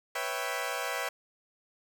15% pulse chord, C# half-diminished seventh, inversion third, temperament equal, 493.9 / 554.4 / 659.3 / 784 Hz, B4 / C#5 / E5 / G5, 0 / 0 / 0 / 0 cents, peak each -31 dBFS, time 0.15-1.09 s, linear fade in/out 5 ms, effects none

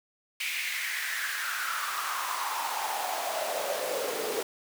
pink noise with high-pass filter sweep, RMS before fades -32 dBFS, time 0.4-4.43 s, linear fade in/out 5 ms, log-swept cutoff 2400 to 420 Hz, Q 4.9, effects none

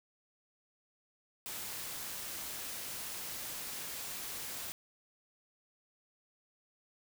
white noise, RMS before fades -42 dBFS, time 1.46-4.72 s, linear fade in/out 0 ms, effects none

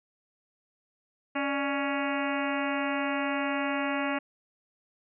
harmonic tone with a mistuned harmonic, 278.5 Hz, C#4, 8 cents sharp, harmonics 1 / 2 / 3 / 4 / 5 / 6 / 7 / 8 / 9 / 10, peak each -31 / -34 / -36 / -37 / -38 / -39 / -39 / -40 / -41 / -41 dBFS, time 1.35-4.19 s, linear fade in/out 10 ms, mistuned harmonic 2, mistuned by +94 cents, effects none

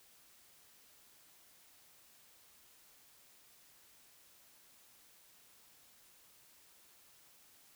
silence, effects white hiss -64 dBFS RMS until 7.75 s

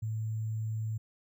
sine tone with sample-and-hold, 110 Hz, A2, in tune, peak -31 dBFS, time 0.02-0.98 s, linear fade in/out 10 ms, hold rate 7350 Hz, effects none

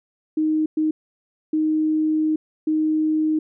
sine tone bursts at uneven times, 311.1 Hz, D#4, in tune, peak -17 dBFS, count 4, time 0.37-0.66 / 0.77-0.91 / 1.53-2.36 / 2.67-3.39 s, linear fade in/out 5 ms, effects none

